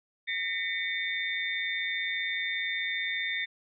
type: tone cluster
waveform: sine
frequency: 1827 / 2002 / 2232 / 3596 Hz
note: A#6 / B6 / C#7 / A7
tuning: -35 / +23 / +11 / +37 cents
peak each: -35 / -34 / -34 / -36 dBFS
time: 0.27-3.46 s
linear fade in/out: 20 ms
effects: none